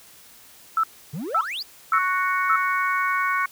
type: tone bursts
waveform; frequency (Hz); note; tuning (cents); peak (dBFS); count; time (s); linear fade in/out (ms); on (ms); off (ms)
sine; 1318.5; E6; 0; -17; 4; 0.77-2.56; 2; 65; 510
type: exponential sweep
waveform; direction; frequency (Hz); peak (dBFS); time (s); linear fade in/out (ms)
triangle; up; 130.81 to 5190; -26; 1.13-1.63; 10
type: harmonic tone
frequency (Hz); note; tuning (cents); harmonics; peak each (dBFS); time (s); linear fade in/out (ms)
370; F#4; 0; 3 / 4 / 5 / 6; -23 / -25 / -31 / -28; 1.93-3.46; 5
effects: white hiss -49 dBFS RMS until 3.51 s